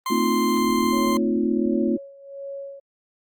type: tone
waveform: 40% pulse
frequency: 1046.5 Hz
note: C6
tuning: in tune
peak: -23 dBFS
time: 0.06-1.17 s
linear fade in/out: 2 ms
type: chord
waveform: sine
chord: F dominant seventh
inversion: first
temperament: equal with one note detuned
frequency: 224.8 / 261.6 / 311.1 / 349.2 Hz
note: A3 / C4 / Eb4 / F4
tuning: +37 / 0 / 0 / 0 cents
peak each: -23 / -25 / -27 / -24 dBFS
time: 0.1-1.97 s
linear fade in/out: 10 ms
type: tone with tremolo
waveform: sine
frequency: 554.4 Hz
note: C#5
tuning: in tune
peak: -30 dBFS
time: 0.92-2.8 s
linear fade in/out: 10 ms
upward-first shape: sine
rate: 1.4 Hz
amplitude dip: 80%
effects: Opus 24 kbps